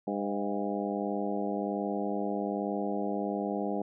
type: harmonic tone with a mistuned harmonic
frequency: 101.2 Hz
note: G#2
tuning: 44 cents flat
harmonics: 2 / 3 / 4 / 5 / 6 / 7 / 8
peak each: -34 / -36 / -37 / -38 / -39 / -39 / -40 dBFS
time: 0.07-3.82 s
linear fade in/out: 5 ms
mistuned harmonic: 6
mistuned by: +54 cents
effects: none